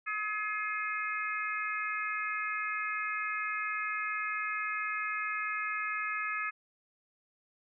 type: harmonic tone with a mistuned harmonic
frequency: 424.4 Hz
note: G#4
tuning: 38 cents sharp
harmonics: 3 / 4 / 5 / 6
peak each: -36 / -37 / -38 / -39 dBFS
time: 0.06-6.51 s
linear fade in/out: 20 ms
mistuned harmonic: 6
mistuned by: -18 cents
effects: none